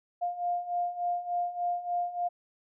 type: beating tone pair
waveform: sine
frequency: 702 / 705.4 Hz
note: F5 / F5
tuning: +9 / +17 cents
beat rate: 3.4 Hz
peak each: -34 / -30 dBFS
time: 0.21-2.29 s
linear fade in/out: 20 ms
effects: none